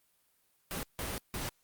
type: noise bursts at uneven times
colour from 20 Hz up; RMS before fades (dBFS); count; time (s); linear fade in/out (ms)
pink; -37; 3; 0.71-0.83 / 0.99-1.18 / 1.34-1.49; 0
effects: white hiss -72 dBFS RMS until 1.63 s + Opus 32 kbps